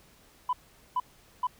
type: tone bursts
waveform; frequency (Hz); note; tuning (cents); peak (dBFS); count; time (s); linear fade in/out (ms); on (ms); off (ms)
sine; 998; B5; +18; -23; 3; 0.49-1.47; 5; 40; 430
effects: tanh soft clip ceiling -21 dBFS + pink hiss -59 dBFS RMS until 1.59 s